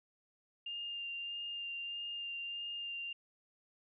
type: tone with vibrato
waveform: sine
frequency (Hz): 2803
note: F7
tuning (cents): +6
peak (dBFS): -39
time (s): 0.66-3.13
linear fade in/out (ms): 5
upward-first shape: sine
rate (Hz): 1.6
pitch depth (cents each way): 13
effects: none